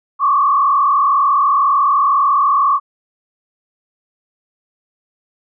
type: tone with frequency modulation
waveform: sine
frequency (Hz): 1131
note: C#6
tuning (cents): +34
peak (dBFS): -10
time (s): 0.19-2.8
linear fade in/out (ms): 50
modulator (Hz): 38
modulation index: 1.5
effects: none